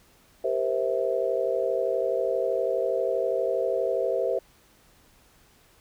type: chord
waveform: sine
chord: C dominant seventh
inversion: second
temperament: just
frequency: 392.4 / 470.9 / 523.3 / 654.1 Hz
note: G4 / Bb4 / C5 / E5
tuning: +2 / +18 / 0 / -14 cents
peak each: -30 / -29 / -27 / -29 dBFS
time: 0.44-4.39 s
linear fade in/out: 5 ms
effects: pink hiss -59 dBFS RMS until 5.8 s